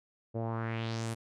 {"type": "tone with low-pass filter sweep", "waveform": "sawtooth", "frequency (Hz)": 113.7, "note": "A#2", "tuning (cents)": -43, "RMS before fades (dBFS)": -35, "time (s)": [0.34, 1.15], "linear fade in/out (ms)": 20, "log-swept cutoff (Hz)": [510, 11000], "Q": 2.6, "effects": []}